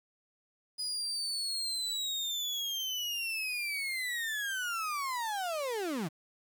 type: linear sweep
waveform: 35% pulse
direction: down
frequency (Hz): 4978 to 141.4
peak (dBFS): -31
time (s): 0.78-6.09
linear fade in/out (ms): 20
effects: 10-bit